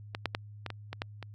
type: clicks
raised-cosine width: 0.3 ms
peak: -18 / -13 / -14 / -20 / -22 / -21 / -16 / -25 dBFS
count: 8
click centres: 0.149 / 0.257 / 0.349 / 0.663 / 0.703 / 0.93 / 1.019 / 1.227 s
effects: added 104 Hz sine -45 dBFS peak until 1.34 s + Opus 48 kbps